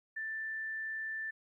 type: tone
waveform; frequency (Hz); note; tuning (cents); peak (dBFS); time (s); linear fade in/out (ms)
sine; 1769; A6; +9; -36; 0.16-1.31; 10
effects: 13-bit